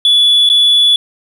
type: tone with dropouts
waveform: sine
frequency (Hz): 3430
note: A7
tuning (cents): -45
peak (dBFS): -4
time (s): 0.05-0.96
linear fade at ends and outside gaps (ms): 2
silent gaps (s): 0.491-0.499
effects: tanh soft clip ceiling -4 dBFS + 7-bit